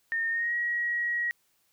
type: tone with pitch glide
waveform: sine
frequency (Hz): 1827 to 1903.5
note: A#6 to A#6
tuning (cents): -35 to +36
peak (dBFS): -26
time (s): 0.12-1.31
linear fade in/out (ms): 0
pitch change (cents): +71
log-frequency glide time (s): 0.3-0.55
effects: white hiss -70 dBFS RMS until 1.72 s